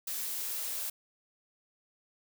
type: noise with high-pass filter sweep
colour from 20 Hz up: blue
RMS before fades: -36 dBFS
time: 0.07-0.9 s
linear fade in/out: 5 ms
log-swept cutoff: 220 to 570 Hz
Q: 2.5
effects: none